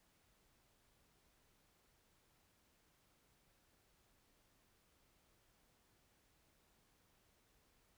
silence, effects pink hiss -75 dBFS RMS until 7.97 s

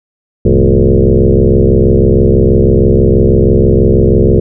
sine tone with frequency modulation, 154 Hz, D#3, 17 cents flat, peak -4 dBFS, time 0.45-4.4 s, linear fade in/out 5 ms, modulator 66.2 Hz, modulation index 4.9, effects none

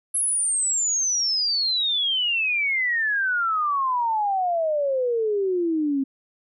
sine exponential sweep, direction down, 11020 to 265.6 Hz, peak -20 dBFS, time 0.14-6.04 s, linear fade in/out 10 ms, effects none

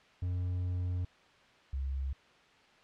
triangle / sine tone pair in turn, 89.9 / 67.35 Hz, F#2 / C#2, -49 / -49 cents, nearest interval perfect fourth, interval 500 cents, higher first, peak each -29 / -32 dBFS, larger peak first, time 0.22-1.05 / 1.73-2.13 s, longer first, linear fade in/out 5 ms, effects white hiss -61 dBFS RMS until 2.83 s + low-pass 3000 Hz 12 dB/octave

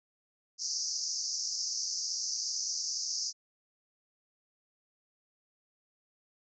pink band-pass noise, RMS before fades -35 dBFS, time 0.58-3.33 s, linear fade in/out 50 ms, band 4800 to 6500 Hz, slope 96 dB/octave, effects none

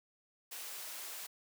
white high-pass noise, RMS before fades -45 dBFS, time 0.51-1.27 s, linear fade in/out 10 ms, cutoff 460 Hz, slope 12 dB/octave, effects none

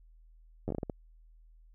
slowing click train, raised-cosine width 2 ms, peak -21 dBFS, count 8, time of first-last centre 0.68-0.898 s, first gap 10 ms, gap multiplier 1.37, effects added 40 Hz sine -55 dBFS peak until 1.74 s

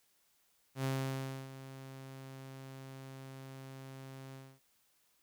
sawtooth tone with ADSR envelope, 133.6 Hz, C3, 36 cents sharp, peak -28 dBFS, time 0.75-4.6 s, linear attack 92 ms, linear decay 640 ms, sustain -15 dB, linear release 260 ms, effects white hiss -73 dBFS RMS until 5.22 s

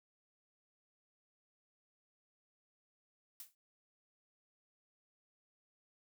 blue noise with exponential decay, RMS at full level -45 dBFS, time 3.4-3.55 s, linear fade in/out 1 ms, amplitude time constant 31 ms, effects noise-tail reverb RT60 0.1 s tail -20 dB re dry

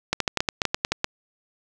clicks, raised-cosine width 0.2 ms, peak -4 dBFS, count 12, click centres 0.13 / 0.203 / 0.278 / 0.373 / 0.405 / 0.488 / 0.618 / 0.653 / 0.745 / 0.849 / 0.92 / 1.044 s, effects none

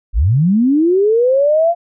sine linear sweep, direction up, 39.34 to 698.5 Hz, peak -9 dBFS, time 0.13-1.75 s, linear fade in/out 50 ms, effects none

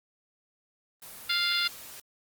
white noise, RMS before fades -45 dBFS, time 1.02-2 s, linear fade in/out 2 ms
harmonic tone, 698.5 Hz, F5, in tune, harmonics 2 / 3 / 4 / 5 / 6 / 7, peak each -31 / -32 / -33 / -29 / -31 / -33 dBFS, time 1.29-1.68 s, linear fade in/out 10 ms
effects Opus 24 kbps

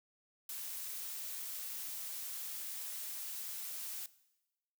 blue noise, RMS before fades -43 dBFS, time 0.49-4.06 s, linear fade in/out 2 ms, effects noise-tail reverb RT60 1.0 s tail -19 dB re dry

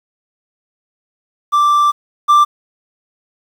triangle tone pair in turn, 1174.7 / 1179.3 Hz, D6 / D6, 0 / +7 cents, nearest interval unison, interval 7 cents, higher second, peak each -7 / -4 dBFS, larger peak second, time 1.52-1.92 / 2.28-2.45 s, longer first, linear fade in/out 20 ms, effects 7-bit

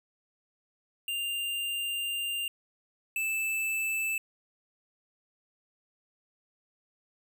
square tone pair in turn, 2794 / 2635 Hz, F7 / E7, 0 / -1 cents, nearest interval minor second, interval 101 cents, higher first, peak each -31 / -29 dBFS, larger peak second, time 1.08-2.48 / 3.16-4.18 s, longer first, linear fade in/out 2 ms, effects none

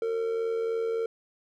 triangle tone with amplitude modulation, 454.7 Hz, A#4, 43 cents flat, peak -22 dBFS, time 0.02-1.06 s, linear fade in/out 2 ms, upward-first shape sine, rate 83.4 Hz, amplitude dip 50%, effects none

